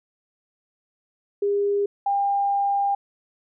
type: tone pair in turn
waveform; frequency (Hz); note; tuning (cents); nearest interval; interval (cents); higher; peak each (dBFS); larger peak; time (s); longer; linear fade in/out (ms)
sine; 404.7 / 800.3; G#4 / G5; -45 / +36; octave; 1181; second; -19; neither; 1.42-1.86 / 2.06-2.95; second; 5
effects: none